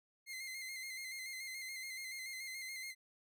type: tone with vibrato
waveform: sawtooth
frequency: 2093 Hz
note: C7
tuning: in tune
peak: -40 dBFS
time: 0.26-2.95 s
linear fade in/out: 50 ms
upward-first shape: square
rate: 7 Hz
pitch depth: 34 cents each way
effects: none